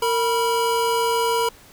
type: tone pair together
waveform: square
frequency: 460 / 974.7 Hz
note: A#4 / B5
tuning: -23 / -23 cents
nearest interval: octave + minor second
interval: 1300 cents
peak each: -22 dBFS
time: 0.02-1.49 s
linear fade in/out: 5 ms
effects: pink hiss -48 dBFS RMS until 1.72 s